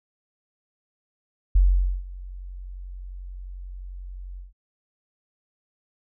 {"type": "tone with ADSR envelope", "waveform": "sine", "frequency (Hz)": 45.67, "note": "F#1", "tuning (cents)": -22, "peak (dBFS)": -12, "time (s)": [1.55, 4.53], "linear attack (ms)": 8, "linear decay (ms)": 470, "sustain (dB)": -22, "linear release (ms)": 150, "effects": []}